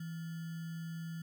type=tone with sample-and-hold; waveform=sine; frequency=164.81 Hz; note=E3; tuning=in tune; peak=-39 dBFS; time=0-1.22 s; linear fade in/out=5 ms; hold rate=1575 Hz; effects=none